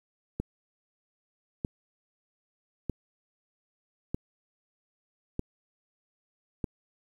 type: click train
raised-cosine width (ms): 3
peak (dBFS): -17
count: 6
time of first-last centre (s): 0.4-6.642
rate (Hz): 0.801
effects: 9-bit